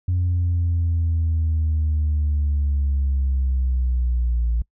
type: linear sweep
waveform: sine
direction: down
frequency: 90 to 57 Hz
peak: -16 dBFS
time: 0.08-4.62 s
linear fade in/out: 5 ms
effects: noise-tail reverb RT60 0.1 s tail -25 dB re dry + tanh soft clip ceiling -15 dBFS